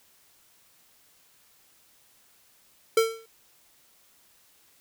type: tone with exponential decay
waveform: square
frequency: 450.8 Hz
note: A4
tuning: 42 cents sharp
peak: -16 dBFS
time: 2.97-3.26 s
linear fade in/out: 5 ms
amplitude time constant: 63 ms
effects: white hiss -61 dBFS RMS until 4.8 s